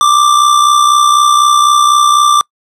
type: tone with amplitude modulation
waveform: square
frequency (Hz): 1179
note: D6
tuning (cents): +6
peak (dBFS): -4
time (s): 0.01-2.41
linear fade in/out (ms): 0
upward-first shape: sine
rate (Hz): 64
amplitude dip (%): 50
effects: noise-tail reverb RT60 0.1 s tail -26 dB re dry + low-pass 10000 Hz 12 dB/octave